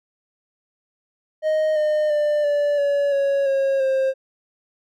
triangle tone with pitch steps, 622.3 / 608.4 / 594.9 / 581.6 / 568.7 / 556 / 543.6 / 531.5 Hz, D#5 / D#5 / D5 / D5 / C#5 / C#5 / C#5 / C5, 0 / -39 / +22 / -17 / +44 / +5 / -34 / +27 cents, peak -15 dBFS, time 1.42-4.14 s, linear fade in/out 50 ms, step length 340 ms, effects none

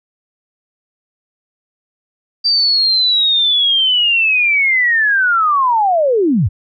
sine linear sweep, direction down, 4699 to 71.9 Hz, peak -10 dBFS, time 2.44-6.49 s, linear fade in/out 20 ms, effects none

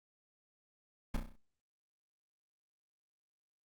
brown noise with echo, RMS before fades -32 dBFS, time 1.14-1.17 s, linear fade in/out 5 ms, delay 32 ms, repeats 6, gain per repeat -5 dB, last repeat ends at 1.362 s, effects noise-tail reverb RT60 0.3 s tail -19 dB re dry + Opus 48 kbps

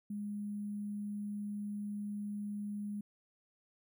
sine tone with sample-and-hold, 205.9 Hz, G#3, 15 cents flat, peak -37 dBFS, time 0.1-3.01 s, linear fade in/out 5 ms, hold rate 11025 Hz, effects none

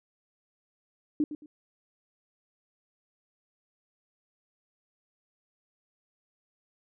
sine tone with echo, 299.2 Hz, D4, 32 cents sharp, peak -22 dBFS, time 1.2-1.24 s, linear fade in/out 2 ms, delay 110 ms, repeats 2, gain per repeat -12 dB, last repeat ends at 1.46 s, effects none

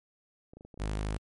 clicks, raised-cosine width 2 ms, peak -36 dBFS, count 8, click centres 0.535 / 0.57 / 0.609 / 0.65 / 0.742 / 0.776 / 0.81 / 0.85 s
sawtooth tone, 52.1 Hz, G#1, 6 cents sharp, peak -27 dBFS, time 0.79-1.18 s, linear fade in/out 20 ms
effects MP3 48 kbps

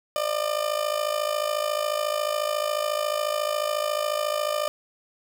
30% pulse tone with amplitude modulation, 600 Hz, D5, 37 cents sharp, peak -18 dBFS, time 0.16-4.68 s, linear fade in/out 0 ms, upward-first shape sine, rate 54.1 Hz, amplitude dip 75%, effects none

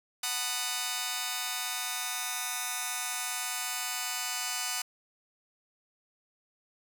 5% pulse chord, B dominant seventh, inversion second, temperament just, 740.8 / 889 / 987.8 / 1234.7 Hz, F#5 / A5 / B5 / D#6, +2 / +18 / 0 / -14 cents, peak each -24 / -28 / -27 / -24 dBFS, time 0.23-4.82 s, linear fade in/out 5 ms, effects none

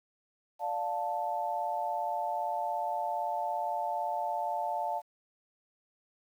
sine chord, D minor, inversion none, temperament just, 587.3 / 704.8 / 881 Hz, D5 / F5 / A5, 0 / +16 / +2 cents, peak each -38 / -34 / -33 dBFS, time 0.59-5.02 s, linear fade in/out 50 ms, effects 10-bit

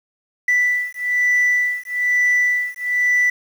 sine beating tone pair, 1975.5 / 1976.6 Hz, B6 / B6, 0 / +1 cents, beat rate 1.1 Hz, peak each -17 dBFS, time 0.48-3.3 s, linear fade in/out 5 ms, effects tanh soft clip ceiling -11 dBFS + 7-bit

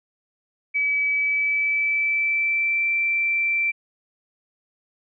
sine tone with pitch glide, 2288 to 2343 Hz, D7 to D7, -46 to -5 cents, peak -19 dBFS, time 0.74-3.72 s, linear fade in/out 20 ms, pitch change +41 cents, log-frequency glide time 1.11-2.89 s, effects none

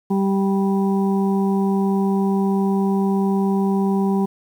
harmonic tone, 195.4 Hz, G3, 5 cents flat, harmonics 1 / 2 / 4 / 5, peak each -17 / -23 / -29 / -31 dBFS, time 0.1-4.26 s, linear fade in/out 10 ms, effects 8-bit

